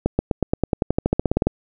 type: accelerating click train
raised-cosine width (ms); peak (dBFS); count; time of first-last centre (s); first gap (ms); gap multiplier
2; -4; 18; 0.06-1.47; 130; 0.94
effects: none